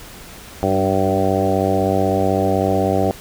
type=harmonic tone with a mistuned harmonic; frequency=96 Hz; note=G2; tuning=36 cents flat; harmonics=1 / 2 / 3 / 4 / 5 / 6 / 7 / 8; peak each=-23 / -23 / -23 / -23 / -23 / -23 / -23 / -23 dBFS; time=0.63-3.11 s; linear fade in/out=0 ms; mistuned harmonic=3; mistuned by=+18 cents; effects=pink hiss -38 dBFS RMS until 3.2 s